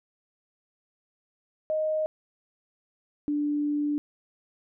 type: tone pair in turn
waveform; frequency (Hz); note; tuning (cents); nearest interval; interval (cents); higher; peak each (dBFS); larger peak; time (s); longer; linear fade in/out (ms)
sine; 622.3 / 293.7; D#5 / D4; 0 / 0; octave + minor second; 1300; first; -24; neither; 1.7-2.06 / 3.28-3.98; second; 0
effects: none

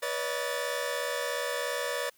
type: tone cluster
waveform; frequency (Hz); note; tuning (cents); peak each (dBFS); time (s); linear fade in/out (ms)
sawtooth; 488.4 / 569 / 632 / 1764; B4 / C#5 / D#5 / A6; -19 / +45 / +27 / +4; -31 / -30 / -36 / -33; 0.02-2.1; 10
effects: white hiss -64 dBFS RMS until 2.17 s

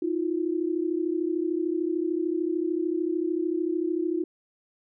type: tone pair together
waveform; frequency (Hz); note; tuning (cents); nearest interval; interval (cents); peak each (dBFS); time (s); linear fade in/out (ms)
sine; 320 / 353.4; D#4 / F4; +49 / +21; major second; 172; -27; 0.02-4.24; 5
effects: none

